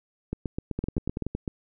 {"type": "two click trains", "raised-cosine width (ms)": 3, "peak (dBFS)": [-16, -16], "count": [10, 6], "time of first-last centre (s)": [[0.33, 1.478], [0.79, 1.266]], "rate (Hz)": [7.84, 10.5], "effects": []}